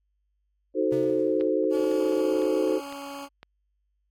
sine chord, D# diminished seventh, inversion none, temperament equal, 311.1 / 370 / 440 / 523.3 Hz, D#4 / F#4 / A4 / C5, 0 / 0 / 0 / 0 cents, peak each -27 dBFS, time 0.74-2.81 s, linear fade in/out 50 ms
square tone with exponential decay, 133.1 Hz, C3, 30 cents sharp, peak -34 dBFS, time 0.92-1.71 s, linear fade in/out 2 ms, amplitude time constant 170 ms
click train, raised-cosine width 0.3 ms, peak -27 dBFS, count 5, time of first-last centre 1.41-3.43 s, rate 1.98 Hz
15% pulse tone with pitch glide, 285.1 to 280.4 Hz, C#4 to C#4, +49 to +20 cents, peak -30 dBFS, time 1.7-3.29 s, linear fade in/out 50 ms, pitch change -29 cents, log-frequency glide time 1.93-3.01 s
effects added 50 Hz sine -70 dBFS peak until 4.1 s + AAC 48 kbps

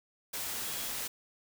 sine tone in noise, 3322 Hz, G#7, in tune, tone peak -48 dBFS, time 0.64-0.89 s, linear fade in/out 10 ms, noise white, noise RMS -37 dBFS, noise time 0.33-1.08 s, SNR -14 dB, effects none

